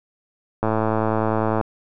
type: click train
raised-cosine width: 1 ms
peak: -7 dBFS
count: 109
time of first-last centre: 0.63-1.612 s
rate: 110 Hz
effects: none